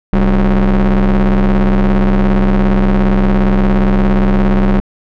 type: ring-modulated tone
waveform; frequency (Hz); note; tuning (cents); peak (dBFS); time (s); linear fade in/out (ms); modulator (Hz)
45% pulse; 82.41; E2; 0; -5; 0.13-4.8; 0; 115
effects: low-pass 2000 Hz 12 dB/octave